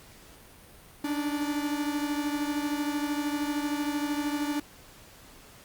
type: beating tone pair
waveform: 45% pulse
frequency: 290 / 303 Hz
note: D4 / D#4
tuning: -22 / -46 cents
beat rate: 13 Hz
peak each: -29 / -34 dBFS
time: 1.04-4.6 s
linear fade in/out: 5 ms
effects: pink hiss -52 dBFS RMS until 5.64 s + Opus 48 kbps